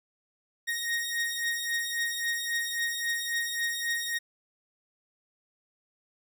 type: beating tone pair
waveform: sawtooth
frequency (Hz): 1864.7 / 1868.4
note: A#6 / A#6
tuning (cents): 0 / +3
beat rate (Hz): 3.7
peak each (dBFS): -30 / -27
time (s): 0.67-4.19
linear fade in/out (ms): 20
effects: none